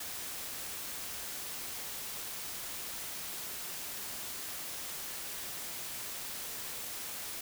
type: noise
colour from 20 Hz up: white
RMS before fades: -41 dBFS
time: 0-7.41 s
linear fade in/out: 5 ms
effects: none